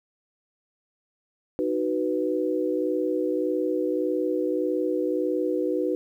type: chord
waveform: sine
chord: B major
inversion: first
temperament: just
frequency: 308.7 / 370.4 / 493.9 Hz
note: D#4 / F#4 / B4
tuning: -14 / +2 / 0 cents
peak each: -27 dBFS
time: 1.59-5.95 s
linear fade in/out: 0 ms
effects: 10-bit